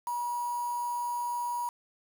sine tone with quantisation, 962 Hz, B5, 46 cents flat, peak -30 dBFS, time 0.07-1.69 s, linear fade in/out 2 ms, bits 7, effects none

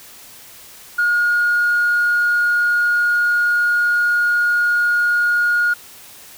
sine tone, 1433 Hz, F6, 44 cents sharp, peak -12 dBFS, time 0.98-5.74 s, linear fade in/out 10 ms, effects tanh soft clip ceiling -10 dBFS + white hiss -41 dBFS RMS until 6.37 s

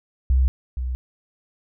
sine tone pair in turn, 64.7 / 62.93 Hz, C2 / B1, -19 / +33 cents, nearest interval unison, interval 48 cents, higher first, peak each -14 / -23 dBFS, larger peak first, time 0.3-0.48 / 0.77-0.95 s, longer neither, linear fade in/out 0 ms, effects none

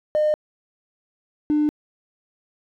triangle tone pair in turn, 608 / 299.7 Hz, D#5 / D4, -40 / +35 cents, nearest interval octave, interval 1225 cents, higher first, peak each -13 dBFS, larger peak neither, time 0.15-0.34 / 1.5-1.69 s, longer neither, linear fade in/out 0 ms, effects tanh soft clip ceiling -13 dBFS

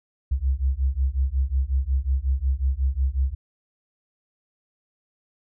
sine beating tone pair, 64 / 69.5 Hz, C2 / C#2, -38 / +5 cents, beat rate 5.5 Hz, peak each -23 dBFS, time 0.31-3.35 s, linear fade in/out 10 ms, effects none

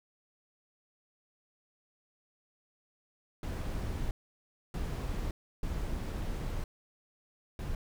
brown noise bursts at uneven times, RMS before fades -35 dBFS, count 4, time 3.43-4.11 / 4.74-5.31 / 5.63-6.64 / 7.59-7.75 s, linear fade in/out 2 ms, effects none

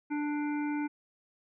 harmonic tone with a mistuned harmonic, 294.9 Hz, D4, 7 cents sharp, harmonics 1 / 3 / 5 / 7 / 8, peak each -30 / -40 / -44 / -47 / -48 dBFS, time 0.1-0.88 s, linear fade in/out 20 ms, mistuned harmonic 7, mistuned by +15 cents, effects none

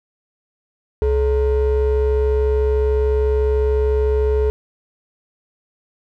triangle ring-modulated tone, 246.9 Hz, B3, in tune, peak -9 dBFS, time 1.02-4.5 s, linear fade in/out 0 ms, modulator 180 Hz, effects none

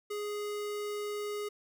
square tone, 415.3 Hz, G#4, in tune, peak -35 dBFS, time 0.1-1.49 s, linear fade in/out 10 ms, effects none

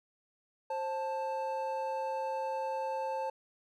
triangle tone pair together, 530.1 / 880 Hz, C5 / A5, +23 / 0 cents, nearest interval major sixth, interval 877 cents, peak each -34 / -33 dBFS, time 0.7-3.3 s, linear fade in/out 5 ms, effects none

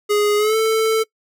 square tone with pitch glide, 415.3 to 442.5 Hz, G#4 to A4, 0 to +10 cents, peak -15 dBFS, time 0.09-1.04 s, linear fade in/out 20 ms, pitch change +110 cents, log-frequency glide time 0.37-0.56 s, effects noise-tail reverb RT60 0.1 s tail -23 dB re dry

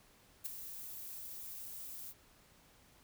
violet noise with ADSR envelope, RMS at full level -37 dBFS, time 0.44-2.14 s, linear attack 18 ms, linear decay 14 ms, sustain -10 dB, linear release 46 ms, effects pink hiss -65 dBFS RMS until 3.03 s

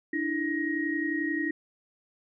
sine tone cluster, 295.9 / 327.2 / 1882 Hz, D4 / E4 / A#6, +13 / -13 / +16 cents, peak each -31 dBFS, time 0.13-1.51 s, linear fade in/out 5 ms, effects none

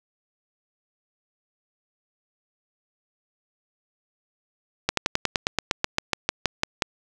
slowing click train, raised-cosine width 0.2 ms, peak -3 dBFS, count 16, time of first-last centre 4.89-6.822 s, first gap 83 ms, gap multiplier 1.06, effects none

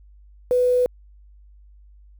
sine tone with quantisation, 497.1 Hz, B4, 11 cents sharp, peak -15 dBFS, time 0.51-0.86 s, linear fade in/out 0 ms, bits 7, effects added 50 Hz sine -46 dBFS peak until 2.19 s

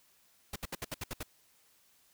pink noise bursts, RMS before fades -38 dBFS, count 8, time 0.53-1.231 s, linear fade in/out 5 ms, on 29 ms, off 67 ms, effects white hiss -67 dBFS RMS until 2.13 s

